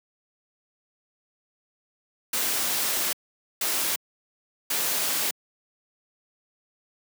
white noise bursts at uneven times, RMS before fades -26 dBFS, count 3, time 2.33-3.13 / 3.61-3.96 / 4.7-5.31 s, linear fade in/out 5 ms, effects high-pass 200 Hz 12 dB/octave

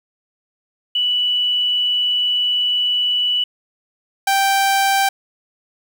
sine / sawtooth tone pair in turn, 2958 / 783.5 Hz, F#7 / G5, -1 / -1 cents, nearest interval octave + major seventh, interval 2300 cents, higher first, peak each -15 / -10 dBFS, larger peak second, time 0.95-3.44 / 4.27-5.09 s, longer first, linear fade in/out 5 ms, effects 8-bit

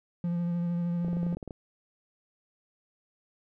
triangle tone with vibrato, 172.8 Hz, F3, 18 cents flat, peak -25 dBFS, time 0.24-1.35 s, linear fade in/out 2 ms, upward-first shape triangle, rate 13 Hz, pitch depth 22 cents each way
clicks, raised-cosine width 2 ms, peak -26 dBFS, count 11, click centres 1.047 / 1.083 / 1.131 / 1.169 / 1.231 / 1.266 / 1.327 / 1.37 / 1.428 / 1.477 / 1.508 s
effects none

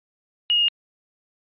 sine tone with pitch steps, 2876 / 2856 / 2836 Hz, F#7 / F7 / F7, -50 / +38 / +26 cents, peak -16 dBFS, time 0.5-0.683 s, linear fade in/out 0 ms, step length 61 ms, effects resampled to 8000 Hz

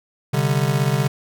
square chord, C suspended second, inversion none, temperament just, 130.81 / 147.16 / 196.22 Hz, C3 / D3 / G3, 0 / +4 / +2 cents, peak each -21 / -21 / -27 dBFS, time 0.33-1.08 s, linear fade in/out 10 ms, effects none

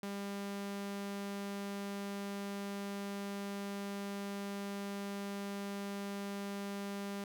sawtooth tone, 200 Hz, G3, 35 cents sharp, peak -35 dBFS, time 0.03-7.24 s, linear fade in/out 2 ms, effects none

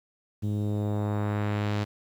sawtooth tone with low-pass filter sweep, 103.83 Hz, G#2, in tune, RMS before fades -28 dBFS, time 0.42-1.85 s, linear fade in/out 20 ms, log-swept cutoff 250 to 4900 Hz, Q 0.99, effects 9-bit

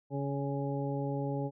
harmonic tone with a mistuned harmonic, 140 Hz, C#3, 18 cents sharp, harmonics 1 / 2 / 3 / 4 / 6, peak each -34 / -37 / -39 / -40 / -42 dBFS, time 0.1-1.51 s, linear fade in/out 50 ms, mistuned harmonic 6, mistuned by -21 cents, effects none

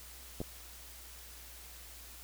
clicks, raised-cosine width 2 ms, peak -25 dBFS, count 2, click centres 0.404 / 0.415 s, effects added 60 Hz sine -54 dBFS peak until 2.23 s + white hiss -52 dBFS RMS until 2.23 s

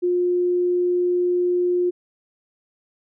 sine tone, 356 Hz, F4, 33 cents sharp, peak -17 dBFS, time 0.02-1.91 s, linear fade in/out 20 ms, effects none

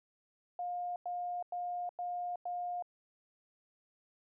sine tone bursts, 710 Hz, F5, 28 cents sharp, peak -35 dBFS, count 5, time 0.59-2.824 s, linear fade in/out 2 ms, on 370 ms, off 96 ms, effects none

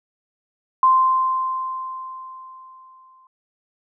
sine tone with exponential decay, 1042 Hz, C6, 7 cents flat, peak -10 dBFS, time 0.83-3.27 s, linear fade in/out 2 ms, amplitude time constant 530 ms, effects none

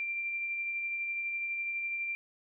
sine tone with tremolo, 2366 Hz, D7, 12 cents sharp, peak -31 dBFS, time 0-2.15 s, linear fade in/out 0 ms, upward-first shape sine, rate 12 Hz, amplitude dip 25%, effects none

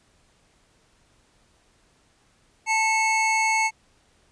square tone pair together, 884.6 / 2192 Hz, A5 / C#7, +9 / -20 cents, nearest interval octave + major third, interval 1571 cents, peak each -23 dBFS, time 2.66-3.71 s, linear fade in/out 50 ms, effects pink hiss -62 dBFS RMS until 4.31 s + resampled to 22050 Hz

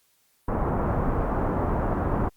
pink low-pass noise, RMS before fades -25 dBFS, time 0.48-2.29 s, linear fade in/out 5 ms, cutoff 1200 Hz, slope 24 dB/octave, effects white hiss -66 dBFS RMS until 2.36 s + Opus 48 kbps

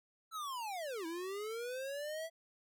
square linear two-way sweep, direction down then up, 1344 to 320 to 663 Hz, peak -40 dBFS, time 0.31-2.3 s, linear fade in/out 50 ms, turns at 1.06 s, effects none

